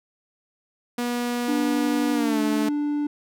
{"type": "tone with pitch glide", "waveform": "sawtooth", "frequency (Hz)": [241.9, 216.8], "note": ["B3", "A3"], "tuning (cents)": [-36, -25], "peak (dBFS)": -20, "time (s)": [0.98, 2.69], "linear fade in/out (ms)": 5, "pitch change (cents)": -189, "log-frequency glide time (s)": [2.13, 2.4]}
{"type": "tone", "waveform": "triangle", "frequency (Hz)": 293.6, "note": "D4", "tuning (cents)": 0, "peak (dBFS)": -20, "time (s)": [1.48, 3.07], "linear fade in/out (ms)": 5}
{"effects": []}